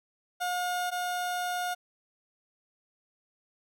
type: tone pair in turn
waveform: 30% pulse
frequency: 717 / 717 Hz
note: F5 / F5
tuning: +45 / +45 cents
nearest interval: unison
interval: 0 cents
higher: neither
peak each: -26 / -27 dBFS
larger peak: first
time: 0.4-0.91 / 0.91-1.75 s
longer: second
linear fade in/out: 20 ms
effects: none